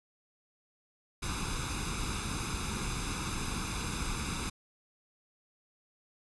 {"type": "noise with comb filter", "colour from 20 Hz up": "pink", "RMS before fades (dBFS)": -35, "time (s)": [1.22, 4.5], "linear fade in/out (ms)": 10, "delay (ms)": 0.8, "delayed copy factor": 0.75, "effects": ["resampled to 24000 Hz"]}